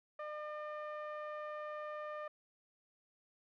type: tone with low-pass filter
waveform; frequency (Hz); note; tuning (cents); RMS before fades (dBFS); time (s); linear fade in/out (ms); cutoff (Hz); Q
sawtooth; 603; D5; +46; -44; 0.19-2.28; 5; 1500; 1.8
effects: none